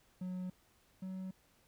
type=tone pair in turn; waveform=triangle; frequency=183.1 / 187.7 Hz; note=F#3 / F#3; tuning=-18 / +25 cents; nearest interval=unison; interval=43 cents; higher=second; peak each=-36 / -38 dBFS; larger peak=first; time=0.21-0.5 / 1.02-1.31 s; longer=neither; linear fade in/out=5 ms; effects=pink hiss -70 dBFS RMS until 1.67 s